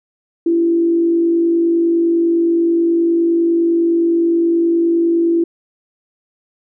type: tone with frequency modulation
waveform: sine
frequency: 336.4 Hz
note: E4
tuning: 35 cents sharp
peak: -11 dBFS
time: 0.46-5.44 s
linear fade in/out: 5 ms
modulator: 49.7 Hz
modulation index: 0.27
effects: none